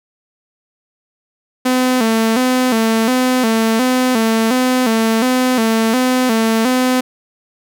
sawtooth tone with vibrato, 238.7 Hz, A#3, 41 cents sharp, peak -8 dBFS, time 1.65-7.01 s, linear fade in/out 10 ms, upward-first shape square, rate 1.4 Hz, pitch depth 110 cents each way, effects none

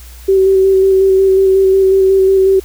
sine tone with vibrato, 383.7 Hz, G4, 37 cents flat, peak -6 dBFS, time 0.28-2.6 s, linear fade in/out 10 ms, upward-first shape square, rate 5.5 Hz, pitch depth 14 cents each way, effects added 60 Hz sine -32 dBFS peak until 2.64 s + white hiss -40 dBFS RMS until 2.64 s

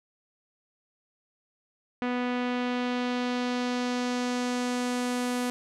sawtooth tone with low-pass filter sweep, 246.9 Hz, B3, in tune, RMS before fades -29 dBFS, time 2.02-5.5 s, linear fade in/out 0 ms, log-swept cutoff 2400 to 11000 Hz, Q 1.2, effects none

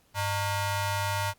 sawtooth ring-modulated tone, 507 Hz, B4, 45 cents sharp, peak -20 dBFS, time 0.14-1.34 s, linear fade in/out 50 ms, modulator 407 Hz, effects pink hiss -65 dBFS RMS until 1.38 s + Opus 48 kbps

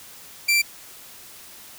sawtooth tone, 2350 Hz, D7, 1 cent sharp, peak -13 dBFS, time 0.48-0.62 s, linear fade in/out 10 ms, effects white hiss -44 dBFS RMS until 1.78 s

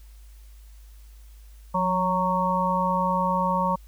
harmonic tone with a mistuned harmonic, 185 Hz, F#3, in tune, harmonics 1 / 3 / 5 / 6, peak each -27 / -29 / -24 / -27 dBFS, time 1.74-3.76 s, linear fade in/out 10 ms, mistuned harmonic 1, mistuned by -44 cents, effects added 52 Hz sine -44 dBFS peak until 3.87 s + white hiss -60 dBFS RMS until 3.87 s

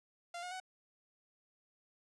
sawtooth tone with pitch steps, 693 / 719.1 / 746.2 Hz, F5 / F#5 / F#5, -14 / -50 / +14 cents, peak -38 dBFS, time 0.34-0.601 s, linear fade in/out 5 ms, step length 87 ms, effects resampled to 22050 Hz

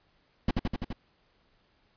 brown noise with echo, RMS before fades -24 dBFS, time 0.48-0.51 s, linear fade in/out 5 ms, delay 84 ms, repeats 5, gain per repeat -2 dB, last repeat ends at 0.93 s, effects pink hiss -68 dBFS RMS until 1.96 s + resampled to 11025 Hz

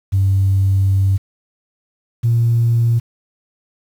sine tone pair in turn, 96.9 / 116.71 Hz, G2 / A#2, -20 / +3 cents, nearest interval minor third, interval 323 cents, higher second, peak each -10 dBFS, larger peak neither, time 0.12-1.18 / 2.23-3 s, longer first, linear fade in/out 20 ms, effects tanh soft clip ceiling -7 dBFS + 7-bit

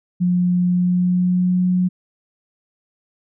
sine tone with pitch glide, 178.5 to 181.62 Hz, F3 to F#3, +38 to -32 cents, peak -14 dBFS, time 0.2-1.89 s, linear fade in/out 20 ms, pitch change +30 cents, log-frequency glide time 0.66-1.66 s, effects none

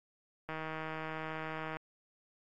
click train, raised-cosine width 0.5 ms, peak -25 dBFS, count 203, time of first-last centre 0.49-1.768 s, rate 158 Hz, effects AAC 64 kbps

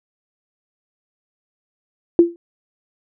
sine tone with exponential decay, 341.6 Hz, F4, 38 cents flat, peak -3 dBFS, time 2.19-2.36 s, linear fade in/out 1 ms, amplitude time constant 36 ms, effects none

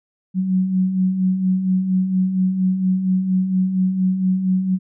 sine beating tone pair, 182.9 / 187.2 Hz, F#3 / F#3, -20 / +20 cents, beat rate 4.3 Hz, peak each -25 / -16 dBFS, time 0.34-4.79 s, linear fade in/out 50 ms, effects none

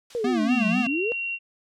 blue noise with exponential decay, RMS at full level -37 dBFS, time 0.1-0.84 s, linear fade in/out 5 ms, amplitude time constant 160 ms
sine exponential two-way sweep, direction down then up, 493.7 to 170.9 to 493.7 Hz, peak -24 dBFS, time 0.15-1.12 s, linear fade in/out 0 ms, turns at 0.72 s
square tone with vibrato, 234.1 Hz, A#3, 8 cents sharp, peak -23 dBFS, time 0.24-0.87 s, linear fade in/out 5 ms, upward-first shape sine, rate 4.1 Hz, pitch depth 150 cents each way
sine tone, 2746 Hz, F7, 30 cents flat, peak -26 dBFS, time 0.48-1.39 s, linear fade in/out 50 ms
effects low-pass 5000 Hz 12 dB/octave

